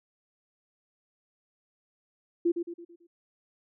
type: tone with echo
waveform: sine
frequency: 342.5 Hz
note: F4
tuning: 34 cents flat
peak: -21 dBFS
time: 2.45-2.52 s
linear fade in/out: 10 ms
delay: 110 ms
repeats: 5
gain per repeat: -7 dB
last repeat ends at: 3.07 s
effects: none